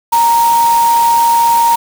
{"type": "tone in noise", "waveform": "sine", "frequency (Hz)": 932.3, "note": "A#5", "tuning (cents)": 0, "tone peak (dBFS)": -7, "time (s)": [0.12, 1.76], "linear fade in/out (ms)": 10, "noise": "white", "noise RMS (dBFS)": -22, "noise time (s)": [0.12, 1.76], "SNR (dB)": 12, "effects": []}